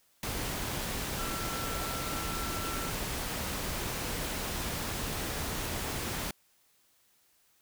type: tone in noise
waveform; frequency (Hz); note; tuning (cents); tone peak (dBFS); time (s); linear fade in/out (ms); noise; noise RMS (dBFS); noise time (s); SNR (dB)
sine; 1345; E6; +34; -40; 1.19-2.9; 2; pink; -35; 0.23-6.31; -8
effects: white hiss -68 dBFS RMS until 7.61 s